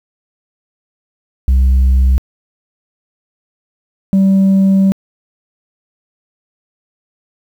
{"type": "tone pair in turn", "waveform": "sine", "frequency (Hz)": [64.9, 193.25], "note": ["C2", "G3"], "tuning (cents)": [-13, -24], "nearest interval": "octave + perfect fifth", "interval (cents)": 1889, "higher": "second", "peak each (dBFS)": -4, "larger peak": "neither", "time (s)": [[1.48, 2.18], [4.13, 4.92]], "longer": "second", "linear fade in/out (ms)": 0, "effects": ["tanh soft clip ceiling -6 dBFS", "7-bit"]}